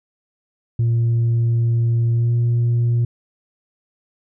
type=tone with pitch glide; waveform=sine; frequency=116.54 to 118.58 Hz; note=A#2 to A#2; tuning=0 to +30 cents; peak=-12 dBFS; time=0.79-3.05 s; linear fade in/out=5 ms; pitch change=+30 cents; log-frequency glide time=2.14-2.32 s; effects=tanh soft clip ceiling -13 dBFS